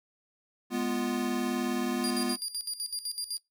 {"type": "chord", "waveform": "square", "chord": "F diminished", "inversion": "first", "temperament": "equal", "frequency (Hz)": [207.7, 246.9, 349.2], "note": ["Ab3", "Cb4", "F4"], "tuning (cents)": [0, 0, 0], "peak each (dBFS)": [-36, -31, -35], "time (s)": [0.7, 2.37], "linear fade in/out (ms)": 50}
{"type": "tone with tremolo", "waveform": "25% pulse", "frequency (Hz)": 4803, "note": "D8", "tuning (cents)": 38, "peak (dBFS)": -26, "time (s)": [2.04, 3.38], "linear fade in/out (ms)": 0, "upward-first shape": "square", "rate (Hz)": 7.9, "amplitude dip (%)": 75}
{"effects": ["noise-tail reverb RT60 0.2 s tail -25 dB re dry"]}